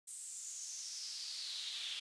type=noise with high-pass filter sweep; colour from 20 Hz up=brown; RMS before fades=-45 dBFS; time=0.07-2 s; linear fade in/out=10 ms; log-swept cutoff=8600 to 3200 Hz; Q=4.7; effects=resampled to 22050 Hz